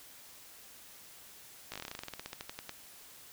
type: slowing click train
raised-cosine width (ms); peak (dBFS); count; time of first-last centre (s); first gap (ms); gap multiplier
0.2; -23; 21; 1.72-2.694; 17; 1.1
effects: white hiss -54 dBFS RMS until 3.32 s